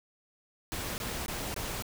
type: noise bursts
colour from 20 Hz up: pink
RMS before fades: -36 dBFS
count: 4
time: 0.72-1.823 s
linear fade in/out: 0 ms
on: 260 ms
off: 21 ms
effects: none